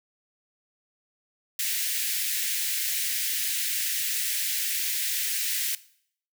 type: high-pass noise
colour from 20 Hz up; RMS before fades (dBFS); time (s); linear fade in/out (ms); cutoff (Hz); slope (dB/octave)
white; -28; 1.59-5.75; 2; 1700; 48
effects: noise-tail reverb RT60 0.6 s tail -18 dB re dry